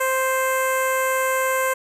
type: tone with notch filter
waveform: 10% pulse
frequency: 523.3 Hz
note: C5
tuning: in tune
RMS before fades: -21 dBFS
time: 0-1.74 s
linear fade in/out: 10 ms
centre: 3800 Hz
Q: 0.5
effects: resampled to 32000 Hz + 8-bit